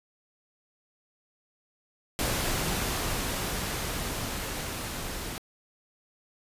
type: noise with level ramp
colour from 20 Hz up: pink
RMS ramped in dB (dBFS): -28 to -36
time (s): 2.19-5.38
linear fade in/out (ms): 0
effects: resampled to 32000 Hz